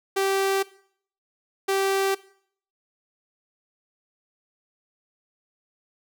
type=tone pair in turn; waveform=sawtooth; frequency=389.2 / 389.2 Hz; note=G4 / G4; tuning=-12 / -12 cents; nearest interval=unison; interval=0 cents; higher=neither; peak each=-17 dBFS; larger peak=neither; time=0.16-0.63 / 1.68-2.15 s; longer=neither; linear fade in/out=10 ms; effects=noise-tail reverb RT60 0.6 s tail -20 dB re dry